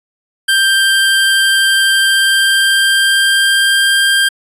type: tone with pitch glide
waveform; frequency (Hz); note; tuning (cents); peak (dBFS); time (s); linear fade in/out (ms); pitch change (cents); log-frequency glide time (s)
25% pulse; 1578 to 1592.7; G6 to G6; +11 to +27; -5; 0.48-4.29; 10; +16; 1.99-4
effects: resampled to 32000 Hz